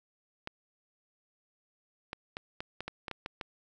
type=clicks; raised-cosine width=0.3 ms; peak=-21 dBFS; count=10; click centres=0.474 / 2.131 / 2.369 / 2.605 / 2.806 / 2.88 / 3.082 / 3.113 / 3.261 / 3.412 s; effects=none